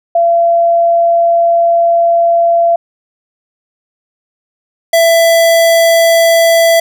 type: tone pair in turn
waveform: sine / square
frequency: 680 / 665.6 Hz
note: F5 / E5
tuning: -46 / +17 cents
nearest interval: unison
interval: 37 cents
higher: first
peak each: -6 dBFS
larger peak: neither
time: 0.15-2.76 / 4.93-6.8 s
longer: first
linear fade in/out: 5 ms
effects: none